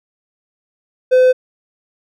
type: tone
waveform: triangle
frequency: 510 Hz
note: C5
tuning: 44 cents flat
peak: -5 dBFS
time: 1.11-1.33 s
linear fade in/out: 20 ms
effects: none